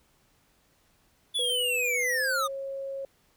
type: linear sweep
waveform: square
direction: down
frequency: 3475 to 1184 Hz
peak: -26 dBFS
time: 1.34-2.48 s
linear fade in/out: 20 ms
type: tone with pitch glide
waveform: sine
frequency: 493.9 to 544.9 Hz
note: B4 to C#5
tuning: 0 to -30 cents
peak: -32 dBFS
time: 1.39-3.05 s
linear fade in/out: 2 ms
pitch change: +170 cents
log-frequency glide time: 2.03-2.46 s
effects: pink hiss -66 dBFS RMS until 3.36 s